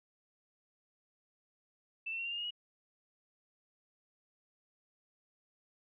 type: tone with pitch steps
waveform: sine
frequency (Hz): 2654 / 2694 / 2735 / 2776 / 2818 / 2861 / 2904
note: E7 / E7 / F7 / F7 / F7 / F7 / F#7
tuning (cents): +11 / +37 / -37 / -11 / +15 / +41 / -33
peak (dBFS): -36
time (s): 2.06-2.508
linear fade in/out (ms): 10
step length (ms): 64
effects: none